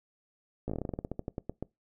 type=slowing click train; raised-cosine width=2 ms; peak=-21 dBFS; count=18; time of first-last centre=0.68-1.626 s; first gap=16 ms; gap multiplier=1.14; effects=noise-tail reverb RT60 0.2 s tail -23 dB re dry